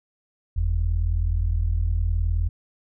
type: tone pair together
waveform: sine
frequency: 44.48 / 83.8 Hz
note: F1 / E2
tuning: +32 / +29 cents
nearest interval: major seventh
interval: 1097 cents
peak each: -21 / -22 dBFS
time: 0.56-2.49 s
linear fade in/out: 10 ms
effects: tanh soft clip ceiling -13 dBFS